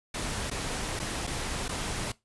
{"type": "noise with dropouts", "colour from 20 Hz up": "pink", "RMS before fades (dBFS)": -33, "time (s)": [0.14, 2.12], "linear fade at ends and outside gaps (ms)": 5, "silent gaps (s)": [[0.501, 0.512], [0.993, 0.998], [1.269, 1.273], [1.682, 1.69]], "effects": ["noise-tail reverb RT60 0.2 s tail -20 dB re dry", "resampled to 24000 Hz"]}